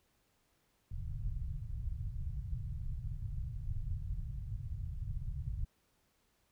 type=low-pass noise; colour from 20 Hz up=pink; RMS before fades=-39 dBFS; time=0.91-5.65 s; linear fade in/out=2 ms; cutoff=140 Hz; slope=48 dB/octave; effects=pink hiss -75 dBFS RMS until 6.51 s